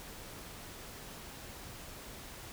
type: silence
effects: pink hiss -48 dBFS RMS until 2.52 s